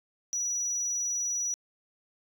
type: tone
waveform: sine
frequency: 5860 Hz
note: F#8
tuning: 18 cents flat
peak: -26 dBFS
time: 0.33-1.54 s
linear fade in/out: 0 ms
effects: tanh soft clip ceiling -26 dBFS